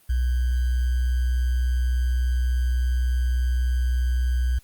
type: tone with sample-and-hold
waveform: sine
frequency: 61.74 Hz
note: B1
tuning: in tune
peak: -19 dBFS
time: 0.09-4.59 s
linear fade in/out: 10 ms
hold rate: 1575 Hz
effects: white hiss -58 dBFS RMS until 4.63 s + Opus 32 kbps